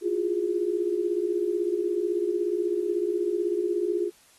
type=tone cluster; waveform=sine; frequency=339.3 / 355.5 / 413.3 Hz; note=F4 / F4 / G#4; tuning=-50 / +31 / -8 cents; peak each=-32 / -26 / -28 dBFS; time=0.01-4.11 s; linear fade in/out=50 ms; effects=white hiss -58 dBFS RMS until 4.38 s + AAC 32 kbps